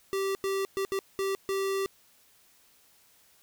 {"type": "tone bursts at uneven times", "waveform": "square", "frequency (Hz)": 389.3, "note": "G4", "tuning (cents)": -12, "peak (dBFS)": -28, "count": 6, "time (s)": [[0.13, 0.35], [0.44, 0.65], [0.77, 0.85], [0.92, 0.99], [1.19, 1.35], [1.49, 1.86]], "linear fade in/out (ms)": 0, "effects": ["white hiss -62 dBFS RMS until 3.42 s"]}